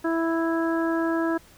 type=harmonic tone; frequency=329.6 Hz; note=E4; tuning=in tune; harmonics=1 / 2 / 3 / 4 / 5; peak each=-23 / -30 / -33 / -34 / -33 dBFS; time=0.04-1.38 s; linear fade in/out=10 ms; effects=pink hiss -53 dBFS RMS until 1.57 s